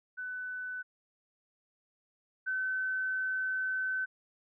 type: tone pair in turn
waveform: sine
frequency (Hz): 1500 / 1523.6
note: F#6 / G6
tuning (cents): +23 / -50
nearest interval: unison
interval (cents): 27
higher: second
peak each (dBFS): -36 / -30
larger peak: second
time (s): 0.17-0.83 / 2.46-4.06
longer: second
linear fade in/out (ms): 20
effects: none